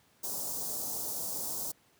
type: band-stop noise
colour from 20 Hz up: white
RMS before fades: -36 dBFS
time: 0.23-1.72 s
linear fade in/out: 10 ms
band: 930 to 5300 Hz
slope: 24 dB/octave
effects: pink hiss -66 dBFS RMS until 1.99 s + high-pass 100 Hz 12 dB/octave